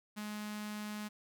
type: tone with notch filter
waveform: sawtooth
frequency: 210.5 Hz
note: G#3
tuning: 24 cents sharp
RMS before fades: -42 dBFS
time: 0.16-1.09 s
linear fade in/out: 20 ms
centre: 470 Hz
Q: 0.74
effects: none